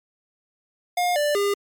square tone with pitch steps, 712 / 589 / 404 Hz, F5 / D5 / G#4, +33 / +5 / -48 cents, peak -20 dBFS, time 0.97-1.54 s, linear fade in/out 5 ms, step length 190 ms, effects MP3 96 kbps

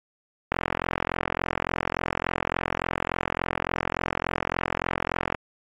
click train, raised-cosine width 0.5 ms, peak -8 dBFS, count 211, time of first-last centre 0.52-5.348 s, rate 43.5 Hz, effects AAC 48 kbps

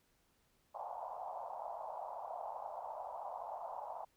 pink band-pass noise, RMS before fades -45 dBFS, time 0.74-4.05 s, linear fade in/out 10 ms, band 640 to 960 Hz, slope 48 dB/octave, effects pink hiss -75 dBFS RMS until 4.16 s

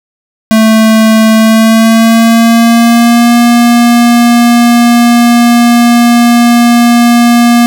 square tone with pitch glide, 220.5 to 237.7 Hz, A3 to A#3, +4 to +34 cents, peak -3 dBFS, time 0.51-7.66 s, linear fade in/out 0 ms, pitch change +130 cents, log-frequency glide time 1.35-3.35 s, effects none

